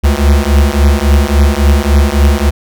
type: beating tone pair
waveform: square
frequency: 69.3 / 72.9 Hz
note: C#2 / D2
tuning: 0 / -12 cents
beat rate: 3.6 Hz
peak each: -10 dBFS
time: 0.03-2.51 s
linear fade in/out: 20 ms
effects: none